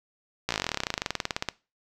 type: slowing click train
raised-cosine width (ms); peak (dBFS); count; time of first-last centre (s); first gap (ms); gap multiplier
0.2; -9; 30; 0.49-1.487; 16; 1.05
effects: noise-tail reverb RT60 0.3 s tail -21 dB re dry